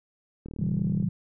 click train, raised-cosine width 3 ms, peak -26 dBFS, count 23, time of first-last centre 0.46-1.026 s, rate 38.9 Hz
sine chord, A# diminished seventh, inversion none, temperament equal, 116.54 / 138.59 / 164.81 / 196 Hz, A#2 / C#3 / E3 / G3, 0 / 0 / 0 / 0 cents, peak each -31 / -32 / -28 / -28 dBFS, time 0.59-1.09 s, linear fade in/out 5 ms
effects none

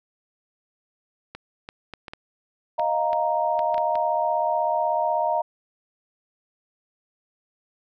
clicks, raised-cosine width 0.3 ms, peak -20 dBFS, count 11, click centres 1.35 / 1.689 / 1.937 / 2.082 / 2.135 / 2.796 / 3.131 / 3.592 / 3.744 / 3.78 / 3.955 s
sine chord, Eb suspended second, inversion none, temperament equal, 622.3 / 698.5 / 932.3 Hz, Eb5 / F5 / Bb5, 0 / 0 / 0 cents, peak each -25 / -25 / -24 dBFS, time 2.78-5.42 s, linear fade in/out 10 ms
effects none

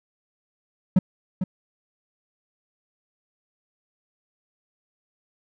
triangle tone with echo, 185 Hz, F#3, in tune, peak -10 dBFS, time 0.96-0.99 s, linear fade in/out 5 ms, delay 450 ms, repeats 1, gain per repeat -9 dB, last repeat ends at 1.44 s, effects none

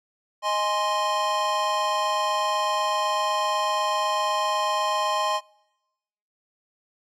square chord, Ab major, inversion second, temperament equal, 622.3 / 830.6 / 1046.5 Hz, Eb5 / Ab5 / C6, 0 / 0 / 0 cents, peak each -29 / -29 / -25 dBFS, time 0.42-5.41 s, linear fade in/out 50 ms, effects noise-tail reverb RT60 1.0 s tail -26 dB re dry + low-pass 7000 Hz 12 dB/octave

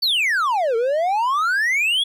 triangle exponential two-way sweep, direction down then up, 4641 to 443 to 3446 Hz, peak -15 dBFS, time 0.02-2.04 s, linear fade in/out 10 ms, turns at 0.76 s, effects none

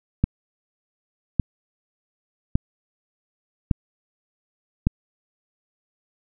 click train, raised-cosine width 5 ms, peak -5 dBFS, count 5, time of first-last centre 0.24-4.87 s, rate 0.864 Hz, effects none

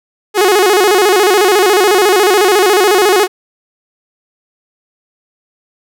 sawtooth tone with vibrato, 392 Hz, G4, in tune, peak -3 dBFS, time 0.34-3.28 s, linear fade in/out 50 ms, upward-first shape square, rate 14 Hz, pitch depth 120 cents each way, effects none

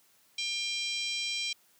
harmonic tone, 797 Hz, G5, 28 cents sharp, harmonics 3 / 4 / 5 / 6 / 7 / 8 / 9 / 10, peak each -36 / -36 / -38 / -44 / -38 / -50 / -49 / -47 dBFS, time 0.38-1.53 s, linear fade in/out 5 ms, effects white hiss -65 dBFS RMS until 1.79 s + high-pass 100 Hz 12 dB/octave

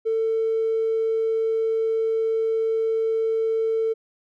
triangle tone with tanh clipping, 447.2 Hz, A4, 28 cents sharp, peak -19 dBFS, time 0.05-3.94 s, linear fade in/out 20 ms, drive 1 dB, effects none

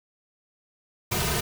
pink noise with comb filter, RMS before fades -26 dBFS, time 1.11-1.41 s, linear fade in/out 10 ms, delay 3.6 ms, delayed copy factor -1, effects none

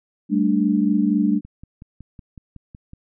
sine chord, G suspended second, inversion none, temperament equal, 196 / 220 / 293.7 Hz, G3 / A3 / D4, 0 / 0 / 0 cents, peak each -20 dBFS, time 0.29-1.41 s, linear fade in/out 50 ms
click train, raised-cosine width 5 ms, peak -27 dBFS, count 9, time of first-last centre 1.45-2.934 s, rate 5.39 Hz
effects none

